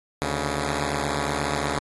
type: tone pair together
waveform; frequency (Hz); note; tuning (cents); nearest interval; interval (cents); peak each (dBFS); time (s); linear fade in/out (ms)
5% pulse; 74.5 / 140.64; D2 / C#3; +25 / +25; major seventh; 1100; -16; 0.22-1.79; 0
effects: AAC 32 kbps